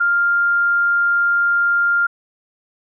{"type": "tone", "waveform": "sine", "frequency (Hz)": 1399, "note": "F6", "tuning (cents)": 3, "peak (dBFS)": -13, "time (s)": [0, 2.07], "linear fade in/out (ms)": 10, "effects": []}